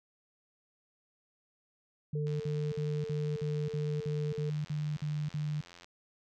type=tone bursts; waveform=sine; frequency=150 Hz; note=D3; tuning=37 cents sharp; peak=-31 dBFS; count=11; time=2.13-5.61 s; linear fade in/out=5 ms; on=270 ms; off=51 ms
type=tone; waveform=sine; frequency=447 Hz; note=A4; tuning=27 cents sharp; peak=-37 dBFS; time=2.15-4.5 s; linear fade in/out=5 ms
type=click train; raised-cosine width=0.2 ms; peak=-34 dBFS; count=312; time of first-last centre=2.27-5.845 s; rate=87 Hz
effects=none